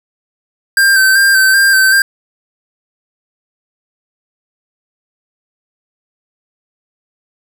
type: tone with vibrato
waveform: square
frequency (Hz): 1568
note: G6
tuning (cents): 0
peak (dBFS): -7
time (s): 0.77-2.02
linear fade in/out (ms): 2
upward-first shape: square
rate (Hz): 2.6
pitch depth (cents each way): 27
effects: 7-bit